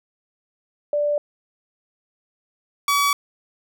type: tone pair in turn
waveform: sine / sawtooth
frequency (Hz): 587.3 / 1139.2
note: D5 / C#6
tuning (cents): 0 / +47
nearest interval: major seventh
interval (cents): 1147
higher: second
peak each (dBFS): -18 / -13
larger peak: second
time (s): 0.93-1.18 / 2.88-3.13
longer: neither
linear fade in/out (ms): 2
effects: none